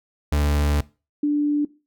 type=tone pair in turn; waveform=40% pulse / sine; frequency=73.2 / 293.6 Hz; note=D2 / D4; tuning=-5 / 0 cents; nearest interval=2 octaves; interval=2405 cents; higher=second; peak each=-17 dBFS; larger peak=neither; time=0.32-0.81 / 1.23-1.65 s; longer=first; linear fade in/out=5 ms; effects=noise-tail reverb RT60 0.3 s tail -20 dB re dry